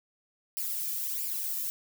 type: noise with flanger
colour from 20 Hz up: violet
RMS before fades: -33 dBFS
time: 0.57-1.7 s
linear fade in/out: 0 ms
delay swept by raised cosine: 0.39 to 1.69 ms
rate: 1.5 Hz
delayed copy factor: +0.6
effects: none